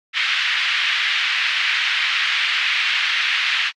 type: band-pass noise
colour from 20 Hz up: pink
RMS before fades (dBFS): -20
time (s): 0.13-3.72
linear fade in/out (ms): 50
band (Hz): 1800 to 3400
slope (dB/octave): 24
effects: AAC 64 kbps